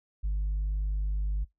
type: tone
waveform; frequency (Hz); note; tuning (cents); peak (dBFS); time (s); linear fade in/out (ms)
sine; 50.5; G#1; -48; -24; 0.23-1.45; 20
effects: noise-tail reverb RT60 0.2 s tail -26 dB re dry + tanh soft clip ceiling -25 dBFS